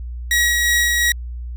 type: tone with tremolo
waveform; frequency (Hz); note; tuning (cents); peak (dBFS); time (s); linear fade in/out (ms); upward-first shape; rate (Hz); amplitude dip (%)
sawtooth; 1909; A#6; +41; -10; 0.31-1.12; 2; sine; 2.8; 25
effects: added 60 Hz sine -26 dBFS peak until 1.56 s